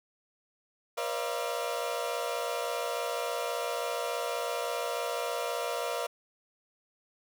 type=tone cluster; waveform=30% pulse; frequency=478.5 / 542 / 597 / 683 Hz; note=A#4 / C#5 / D5 / F5; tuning=+45 / -39 / +28 / -39 cents; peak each=-33 / -36 / -35 / -33 dBFS; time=0.97-6.07 s; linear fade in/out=10 ms; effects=none